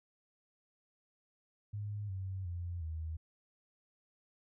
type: tone with pitch steps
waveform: sine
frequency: 103.6 / 95 / 87.12 / 79.89 Hz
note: G#2 / F#2 / F2 / D#2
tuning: -4 / +46 / -4 / +46 cents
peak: -37 dBFS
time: 1.73-3.17 s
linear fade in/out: 10 ms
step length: 360 ms
effects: none